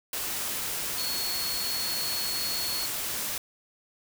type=tone in noise; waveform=sine; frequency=4354 Hz; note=C#8; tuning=32 cents flat; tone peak=-31 dBFS; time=0.98-2.86 s; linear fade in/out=2 ms; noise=white; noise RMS=-32 dBFS; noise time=0.13-3.38 s; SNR=-2 dB; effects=none